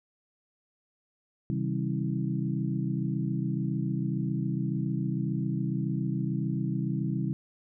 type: tone cluster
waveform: sine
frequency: 134 / 161 / 195.8 / 267.2 / 322.2 Hz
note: C3 / E3 / G3 / C4 / E4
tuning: +42 / -41 / -2 / +36 / -39 cents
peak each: -31 / -33 / -32 / -38 / -37 dBFS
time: 1.5-7.33 s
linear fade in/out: 0 ms
effects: none